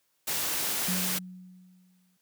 white noise, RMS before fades -30 dBFS, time 0.27-1.19 s, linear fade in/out 10 ms
sine tone with exponential decay, 183.2 Hz, F#3, 17 cents flat, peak -28 dBFS, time 0.88-2.17 s, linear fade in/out 5 ms, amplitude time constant 280 ms
effects white hiss -73 dBFS RMS until 2.21 s + high-pass 100 Hz 12 dB/octave

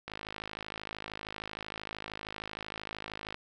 click train, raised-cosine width 0.3 ms, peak -22 dBFS, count 174, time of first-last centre 0.08-3.344 s, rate 53 Hz, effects none

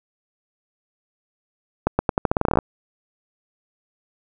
accelerating click train, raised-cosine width 1 ms, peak -3 dBFS, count 15, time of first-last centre 1.87-2.588 s, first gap 120 ms, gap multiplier 0.85, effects none

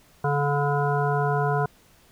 harmonic tone, 143.7 Hz, D3, 37 cents flat, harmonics 1 / 3 / 5 / 7 / 9 / 10, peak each -24 / -27 / -27 / -29 / -37 / -32 dBFS, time 0.24-1.66 s, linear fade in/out 5 ms, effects pink hiss -57 dBFS RMS until 2.11 s

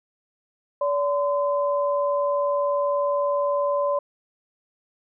sine tone pair together, 574 / 1024.6 Hz, D5 / C6, -40 / -37 cents, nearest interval minor seventh, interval 1003 cents, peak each -21 / -26 dBFS, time 0.81-3.99 s, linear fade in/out 5 ms, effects none

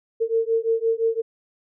sine beating tone pair, 450.9 / 456.7 Hz, A4 / A#4, +42 / -36 cents, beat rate 5.8 Hz, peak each -22 dBFS, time 0.2-1.22 s, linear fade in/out 20 ms, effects none

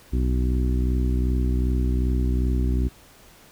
harmonic tone, 62.6 Hz, B1, 24 cents sharp, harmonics 1 / 2 / 3 / 4 / 5 / 6, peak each -20 / -29 / -33 / -30 / -34 / -36 dBFS, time 0.12-2.89 s, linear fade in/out 20 ms, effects pink hiss -51 dBFS RMS until 3.51 s

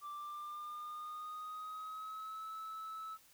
sine tone with pitch glide, 1174.7 to 1303.4 Hz, D6 to E6, 0 to -20 cents, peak -40 dBFS, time 0.01-3.18 s, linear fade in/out 50 ms, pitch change +180 cents, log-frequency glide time 0.11-2.47 s, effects tanh soft clip ceiling -42 dBFS + white hiss -65 dBFS RMS until 3.33 s

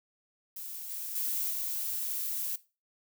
violet noise with level steps, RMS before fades -41 / -38 / -32 / -34 dBFS, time 0.56-2.56 s, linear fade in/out 5 ms, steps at 0.89 / 1.15 / 1.5 s, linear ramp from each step 10 ms, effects noise-tail reverb RT60 0.3 s tail -18 dB re dry

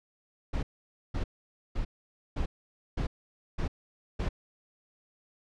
brown noise bursts, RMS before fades -30 dBFS, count 7, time 0.53-4.29 s, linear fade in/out 10 ms, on 100 ms, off 510 ms, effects low-pass 5000 Hz 12 dB/octave

